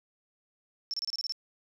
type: tone bursts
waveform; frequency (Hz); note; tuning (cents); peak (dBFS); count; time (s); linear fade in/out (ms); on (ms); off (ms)
sine; 5400; E8; +41; -30; 8; 0.91-1.322; 0; 27; 28
effects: none